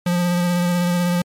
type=tone with vibrato; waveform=square; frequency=176 Hz; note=F3; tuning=14 cents sharp; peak=-17 dBFS; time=0.06-1.22 s; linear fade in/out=5 ms; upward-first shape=sine; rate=16 Hz; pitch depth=19 cents each way; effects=MP3 64 kbps